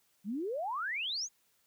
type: exponential sweep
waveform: sine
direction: up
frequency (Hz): 185 to 6880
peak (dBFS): -33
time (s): 0.24-1.29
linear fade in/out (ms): 50
effects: white hiss -72 dBFS RMS until 1.66 s + high-pass 60 Hz 12 dB/octave